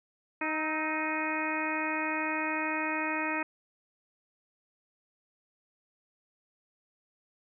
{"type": "harmonic tone with a mistuned harmonic", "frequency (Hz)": 311.1, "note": "D#4", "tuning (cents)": 0, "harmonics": [1, 2, 3, 4, 5, 6, 7, 8], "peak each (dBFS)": [-35, -39, -36, -39, -40, -37, -39, -36], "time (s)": [0.41, 3.43], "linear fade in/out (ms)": 5, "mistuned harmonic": 4, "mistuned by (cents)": 46, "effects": []}